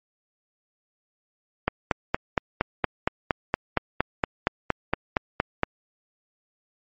click train, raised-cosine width 0.5 ms, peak -5 dBFS, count 18, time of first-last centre 1.68-5.633 s, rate 4.3 Hz, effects MP3 32 kbps

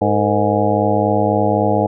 harmonic tone with a mistuned harmonic, 103.83 Hz, G#2, in tune, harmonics 1 / 2 / 3 / 4 / 5 / 6 / 7 / 8, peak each -21 / -21 / -21 / -21 / -21 / -21 / -21 / -21 dBFS, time 0.01-1.87 s, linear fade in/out 10 ms, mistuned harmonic 4, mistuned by +140 cents, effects none

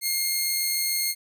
10% pulse tone pair together, 2128 / 4343 Hz, C7 / C#8, +29 / -36 cents, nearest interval octave, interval 1235 cents, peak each -18 / -19 dBFS, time 0.01-1.15 s, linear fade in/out 50 ms, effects none

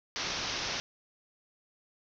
white low-pass noise, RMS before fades -35 dBFS, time 0.16-0.8 s, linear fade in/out 0 ms, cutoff 6100 Hz, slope 96 dB/octave, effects none

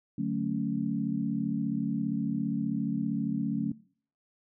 sine chord, D major seventh, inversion none, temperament equal, 146.83 / 185 / 220 / 277.2 Hz, D3 / F#3 / A3 / C#4, 0 / 0 / 0 / 0 cents, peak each -36 / -33 / -32 / -33 dBFS, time 0.18-3.72 s, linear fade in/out 5 ms, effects noise-tail reverb RT60 0.5 s tail -21 dB re dry

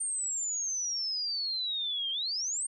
sine exponential two-way sweep, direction down then up, 8870 to 3136 to 8870 Hz, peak -30 dBFS, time 0-2.67 s, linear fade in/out 10 ms, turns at 2.11 s, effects none

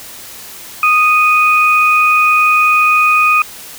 sine tone pair together, 1241 / 2485 Hz, D#6 / D#7, -5 / -3 cents, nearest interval octave, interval 1202 cents, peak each -10 dBFS, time 0.83-3.42 s, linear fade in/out 2 ms, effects white hiss -32 dBFS RMS until 3.78 s

